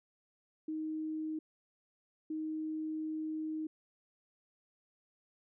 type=tone bursts at uneven times; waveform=sine; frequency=312.8 Hz; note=D#4; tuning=9 cents sharp; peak=-35 dBFS; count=2; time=0.68-1.39 / 2.3-3.67 s; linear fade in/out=5 ms; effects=none